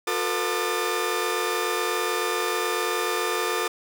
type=tone cluster; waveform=sawtooth; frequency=359.8 / 446.8 / 496.1 / 1207 / 1760 Hz; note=F#4 / A4 / B4 / D6 / A6; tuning=-48 / +27 / +8 / +47 / 0 cents; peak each=-26 / -25 / -29 / -25 / -30 dBFS; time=0.07-3.68 s; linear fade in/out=5 ms; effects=none